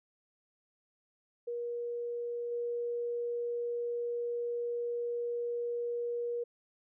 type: tone with level steps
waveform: sine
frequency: 476.5 Hz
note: A#4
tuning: 38 cents sharp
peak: -34 / -32 dBFS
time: 1.47-6.44 s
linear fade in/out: 10 ms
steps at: 2.51 s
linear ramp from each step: 10 ms
effects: none